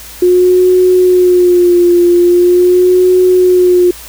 sine tone with vibrato, 357.8 Hz, F4, 42 cents sharp, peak -4 dBFS, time 0.22-3.91 s, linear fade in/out 5 ms, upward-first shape sine, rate 0.42 Hz, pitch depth 41 cents each way, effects added 55 Hz sine -36 dBFS peak until 4.08 s + white hiss -31 dBFS RMS until 4.08 s

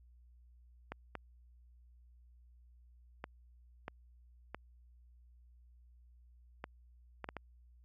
clicks, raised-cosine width 0.5 ms, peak -26 dBFS, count 9, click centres 0.92 / 1.153 / 3.241 / 3.881 / 4.546 / 6.641 / 7.243 / 7.289 / 7.367 s, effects added 60 Hz sine -59 dBFS peak until 7.84 s

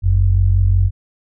sine tone pair together, 47.9 / 93.4 Hz, G1 / F#2, -39 / +17 cents, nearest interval octave, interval 1156 cents, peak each -14 / -12 dBFS, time 0.02-0.91 s, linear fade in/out 50 ms, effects none

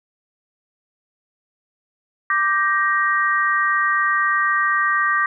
sine chord, G minor, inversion second, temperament just, 1176 / 1568 / 1881.6 Hz, D6 / G6 / Bb6, +2 / 0 / +16 cents, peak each -19 / -22 / -20 dBFS, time 2.3-5.26 s, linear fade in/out 2 ms, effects none

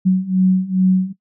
sine beating tone pair, 185 / 187.4 Hz, F#3 / F#3, 0 / +22 cents, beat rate 2.4 Hz, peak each -16 / -14 dBFS, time 0.05-1.13 s, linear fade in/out 20 ms, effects noise-tail reverb RT60 0.1 s tail -17 dB re dry

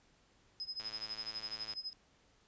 sine tone with tremolo, 5070 Hz, D#8, 32 cents sharp, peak -37 dBFS, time 0.6-1.93 s, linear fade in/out 0 ms, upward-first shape sine, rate 12 Hz, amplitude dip 90%
click train, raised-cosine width 0.2 ms, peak -32 dBFS, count 103, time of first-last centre 0.8-1.736 s, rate 109 Hz
effects pink hiss -69 dBFS RMS until 2.47 s + resampled to 16000 Hz

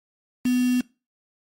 sine tone with quantisation, 249.2 Hz, B3, 16 cents sharp, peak -18 dBFS, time 0.45-0.81 s, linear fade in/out 5 ms, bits 5, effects noise-tail reverb RT60 0.3 s tail -22 dB re dry + MP3 64 kbps

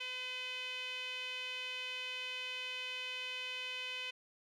sawtooth tone with band-pass filter, 507 Hz, B4, 45 cents sharp, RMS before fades -42 dBFS, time 0-4.11 s, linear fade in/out 10 ms, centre 2800 Hz, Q 6.2, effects none

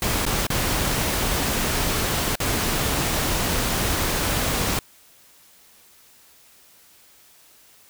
pink noise with dropouts, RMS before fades -23 dBFS, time 0.02-4.79 s, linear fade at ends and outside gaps 1 ms, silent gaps 0.253-0.264 / 0.468-0.502 / 2.355-2.402 s, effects white hiss -53 dBFS RMS until 7.89 s

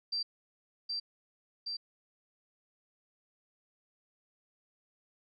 sine tone with echo, 4699 Hz, D8, in tune, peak -31 dBFS, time 0.12-0.23 s, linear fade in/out 10 ms, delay 770 ms, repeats 2, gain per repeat -2 dB, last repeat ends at 1.77 s, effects none

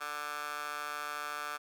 15% pulse tone with high-pass filter, 147.7 Hz, D3, 10 cents sharp, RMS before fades -39 dBFS, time 0-1.58 s, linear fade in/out 20 ms, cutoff 1100 Hz, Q 4.2, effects none

